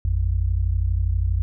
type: tone pair together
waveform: sine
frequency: 55.12 / 87.5 Hz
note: A1 / F2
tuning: +4 / +4 cents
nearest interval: minor sixth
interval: 800 cents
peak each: -21 dBFS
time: 0.05-1.42 s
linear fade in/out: 0 ms
effects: none